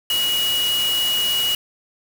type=tone in noise; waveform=sine; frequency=2906 Hz; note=F#7; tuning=32 cents flat; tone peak=-18 dBFS; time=0.1-1.55 s; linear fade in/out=2 ms; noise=white; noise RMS=-27 dBFS; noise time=0.1-1.55 s; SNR=+6 dB; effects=none